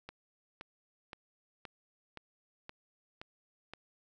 click train, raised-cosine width 0.3 ms, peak -28 dBFS, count 8, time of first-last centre 0.09-3.736 s, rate 1.92 Hz, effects none

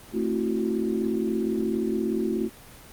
sine chord, F# half-diminished seventh, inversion first, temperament just, 222 / 266.4 / 333 / 370 Hz, A3 / C4 / E4 / F#4, +16 / +31 / +18 / 0 cents, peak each -27 / -32 / -29 / -28 dBFS, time 0.12-2.5 s, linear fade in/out 50 ms, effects pink hiss -47 dBFS RMS until 2.92 s + Opus 24 kbps

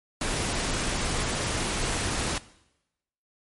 pink noise, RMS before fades -28 dBFS, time 0.21-2.38 s, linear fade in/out 2 ms, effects noise-tail reverb RT60 0.9 s tail -19 dB re dry + MP3 48 kbps

